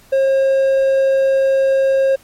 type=tone; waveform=triangle; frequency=538 Hz; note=C5; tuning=48 cents sharp; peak=-9 dBFS; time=0.12-2.16 s; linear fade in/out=10 ms; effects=pink hiss -48 dBFS RMS until 2.23 s + MP3 64 kbps